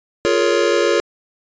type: chord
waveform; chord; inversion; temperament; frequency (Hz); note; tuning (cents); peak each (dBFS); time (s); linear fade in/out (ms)
square; Bb minor seventh; second; just; 349.6 / 419.5 / 466.2 / 559.4; F4 / Ab4 / Bb4 / Db5; +2 / +17 / 0 / +16; -20; 0.25-1; 0
effects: resampled to 16000 Hz